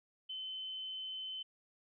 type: tone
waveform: sine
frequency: 3057 Hz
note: G7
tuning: 44 cents flat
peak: -40 dBFS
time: 0.29-1.43 s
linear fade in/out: 10 ms
effects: none